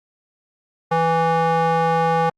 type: tone with band-pass filter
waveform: square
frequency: 164.81 Hz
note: E3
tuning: in tune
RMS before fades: -18 dBFS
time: 0.91-2.3 s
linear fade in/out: 10 ms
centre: 830 Hz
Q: 1.9
effects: Opus 48 kbps